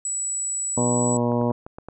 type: tone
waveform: sine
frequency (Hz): 7860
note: B8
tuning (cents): -9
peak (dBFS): -24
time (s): 0.05-1.17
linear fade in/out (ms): 2
type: harmonic tone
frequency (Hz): 120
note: B2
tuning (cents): -49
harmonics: 1 / 2 / 3 / 4 / 5 / 6 / 7 / 8 / 9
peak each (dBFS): -26 / -23 / -30 / -27 / -28 / -37 / -35 / -31 / -39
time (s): 0.77-1.52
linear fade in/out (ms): 5
type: clicks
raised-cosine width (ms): 1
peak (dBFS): -23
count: 6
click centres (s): 1.319 / 1.414 / 1.504 / 1.665 / 1.785 / 1.886
effects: none